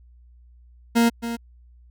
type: tone with echo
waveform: 40% pulse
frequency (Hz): 233.1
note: A#3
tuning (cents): 0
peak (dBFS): -14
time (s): 0.95-1.1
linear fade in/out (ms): 20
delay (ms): 270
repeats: 1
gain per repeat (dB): -11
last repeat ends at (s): 1.37
effects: added 60 Hz sine -48 dBFS peak until 1.9 s